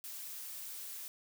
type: noise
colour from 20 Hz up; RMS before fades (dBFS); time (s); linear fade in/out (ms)
blue; -45; 0.04-1.08; 0
effects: none